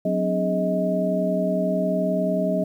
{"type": "tone cluster", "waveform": "sine", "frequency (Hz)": [184.3, 255.4, 294.6, 415.1, 630], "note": ["F#3", "C4", "D4", "G#4", "D#5"], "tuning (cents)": [-7, -42, 6, -1, 21], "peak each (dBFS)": [-24, -29, -31, -31, -23], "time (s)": [0.05, 2.64], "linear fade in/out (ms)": 5, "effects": ["9-bit"]}